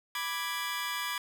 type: chord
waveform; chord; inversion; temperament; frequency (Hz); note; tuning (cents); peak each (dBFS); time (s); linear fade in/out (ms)
20% pulse; G# diminished; first; equal; 987.8 / 1174.7 / 1661.2; B5 / D6 / G#6; 0 / 0 / 0; -32; 0.15-1.18; 2
effects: none